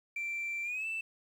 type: tone with pitch glide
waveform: sine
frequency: 2349 to 2652 Hz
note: D7 to E7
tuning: 0 to +10 cents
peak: -32 dBFS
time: 0.16-1.01 s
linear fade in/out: 5 ms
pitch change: +210 cents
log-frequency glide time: 0.63-0.86 s
effects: tanh soft clip ceiling -31 dBFS + 10-bit